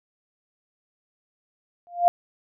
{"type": "tone with exponential growth", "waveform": "sine", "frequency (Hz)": 698.5, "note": "F5", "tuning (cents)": 0, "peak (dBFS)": -10, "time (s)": [1.87, 2.08], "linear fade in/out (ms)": 0, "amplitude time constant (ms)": 45, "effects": []}